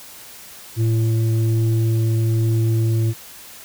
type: tone pair together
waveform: sine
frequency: 112.34 / 338.1 Hz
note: A2 / E4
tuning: +36 / +44 cents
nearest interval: octave + perfect fifth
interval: 1908 cents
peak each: -14 / -24 dBFS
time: 0.76-3.14 s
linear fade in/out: 50 ms
effects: tanh soft clip ceiling -11 dBFS + white hiss -40 dBFS RMS until 3.64 s